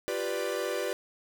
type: chord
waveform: 45% pulse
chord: G dominant seventh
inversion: third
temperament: equal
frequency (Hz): 349.2 / 392 / 493.9 / 587.3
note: F4 / G4 / B4 / D5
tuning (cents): 0 / 0 / 0 / 0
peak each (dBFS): -38 / -35 / -34 / -35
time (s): 0.08-0.93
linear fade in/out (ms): 0
effects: none